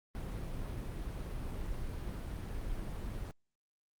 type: noise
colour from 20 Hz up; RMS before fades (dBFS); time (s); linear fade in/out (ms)
brown; -39; 0.15-3.31; 0
effects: Opus 32 kbps